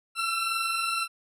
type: tone pair together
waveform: 20% pulse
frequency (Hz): 1329 / 1350.7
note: E6 / E6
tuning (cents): +14 / +42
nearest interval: unison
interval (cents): 28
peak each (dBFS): -29 / -22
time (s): 0.15-1.08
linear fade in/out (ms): 50
effects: resampled to 32000 Hz